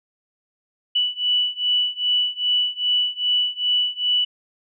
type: beating tone pair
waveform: sine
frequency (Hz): 2960 / 2962.5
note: F#7 / F#7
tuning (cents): 0 / +1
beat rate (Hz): 2.5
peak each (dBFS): -22 / -21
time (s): 0.95-4.25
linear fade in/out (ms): 10
effects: none